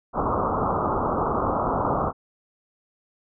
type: low-pass noise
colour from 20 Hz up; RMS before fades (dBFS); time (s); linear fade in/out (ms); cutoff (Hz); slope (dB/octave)
white; -24; 0.13-2.13; 50; 1300; 96
effects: none